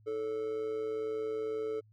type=tone with amplitude modulation; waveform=triangle; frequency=437.4 Hz; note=A4; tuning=10 cents flat; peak=-28 dBFS; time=0.06-1.81 s; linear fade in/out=20 ms; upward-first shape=sine; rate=122 Hz; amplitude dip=55%; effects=added 107 Hz sine -59 dBFS peak until 1.92 s